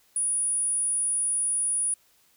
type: tone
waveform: sine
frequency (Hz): 9730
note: D#9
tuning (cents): -40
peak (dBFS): -22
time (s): 0.16-1.94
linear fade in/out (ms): 2
effects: tanh soft clip ceiling -20 dBFS + white hiss -63 dBFS RMS until 2.36 s